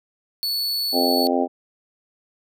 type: tone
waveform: 45% pulse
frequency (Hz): 4435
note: C#8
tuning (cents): 0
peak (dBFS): -21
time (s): 0.43-1.27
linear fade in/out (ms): 0
type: harmonic tone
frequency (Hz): 87.31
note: F2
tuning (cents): 0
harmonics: 3 / 4 / 5 / 6 / 7 / 8 / 9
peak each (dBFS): -22 / -26 / -26 / -29 / -25 / -30 / -25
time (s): 0.92-1.48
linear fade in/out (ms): 50
effects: none